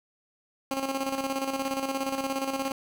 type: tone with tremolo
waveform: 15% pulse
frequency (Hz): 270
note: C#4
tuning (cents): -45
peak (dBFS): -20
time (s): 0.71-2.72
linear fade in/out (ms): 2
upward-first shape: square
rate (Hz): 17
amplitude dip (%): 55
effects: none